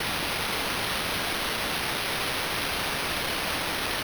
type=noise with sample-and-hold; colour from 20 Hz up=white; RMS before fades=-29 dBFS; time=0-4.03 s; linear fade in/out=5 ms; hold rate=7350 Hz; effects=none